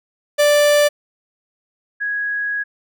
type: tone pair in turn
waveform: 45% pulse / sine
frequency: 587.3 / 1661.1 Hz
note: D5 / G#6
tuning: 0 / 0 cents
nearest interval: octave + tritone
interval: 1800 cents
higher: second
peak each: -11 / -19 dBFS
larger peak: first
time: 0.38-0.89 / 2-2.64 s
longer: second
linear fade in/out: 20 ms
effects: none